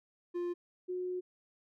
triangle / sine tone pair in turn, 350.5 / 363.6 Hz, F4 / F#4, +6 / -30 cents, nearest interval minor second, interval 64 cents, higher second, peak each -31 / -34 dBFS, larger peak first, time 0.34-0.54 / 0.88-1.21 s, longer second, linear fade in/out 20 ms, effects none

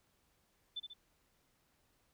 sine tone with echo, 3520 Hz, A7, in tune, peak -38 dBFS, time 0.76-0.8 s, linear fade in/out 10 ms, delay 69 ms, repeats 2, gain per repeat -5 dB, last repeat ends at 0.938 s, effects pink hiss -75 dBFS RMS until 2.13 s

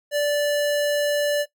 square tone, 584 Hz, D5, 10 cents flat, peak -20 dBFS, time 0.11-1.46 s, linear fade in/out 50 ms, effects noise-tail reverb RT60 0.1 s tail -17 dB re dry

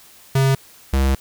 square tone pair in turn, 134.8 / 67.21 Hz, C#3 / C2, -48 / +47 cents, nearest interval octave, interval 1205 cents, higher first, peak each -14 / -15 dBFS, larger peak first, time 0.35-0.55 / 0.93-1.15 s, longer second, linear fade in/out 5 ms, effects white hiss -47 dBFS RMS until 1.2 s

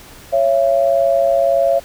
sine tone pair together, 553 / 674.5 Hz, C#5 / E5, -4 / +40 cents, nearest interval minor third, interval 344 cents, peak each -14 dBFS, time 0.32-1.8 s, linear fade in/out 20 ms, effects pink hiss -40 dBFS RMS until 1.84 s

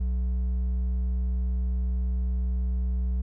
sine tone with hard clipping, 61.8 Hz, B1, 2 cents sharp, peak -25 dBFS, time 0-3.22 s, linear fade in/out 10 ms, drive 4 dB, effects none

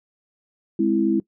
sine chord, Ab augmented, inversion none, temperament equal, 207.7 / 261.6 / 329.6 Hz, Ab3 / C4 / E4, 0 / 0 / 0 cents, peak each -22 / -24 / -19 dBFS, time 0.79-1.2 s, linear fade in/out 5 ms, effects noise-tail reverb RT60 0.1 s tail -21 dB re dry

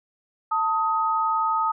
sine tone pair together, 890.2 / 1259 Hz, A5 / D#6, +20 / +20 cents, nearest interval tritone, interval 600 cents, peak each -24 / -22 dBFS, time 0.51-1.72 s, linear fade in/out 10 ms, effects none

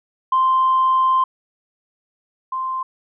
sine tone pair in turn, 1044 / 1044 Hz, C6 / C6, -4 / -4 cents, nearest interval unison, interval 0 cents, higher neither, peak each -12 / -21 dBFS, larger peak first, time 0.32-1.24 / 2.52-2.83 s, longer first, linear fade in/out 5 ms, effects tanh soft clip ceiling -9 dBFS

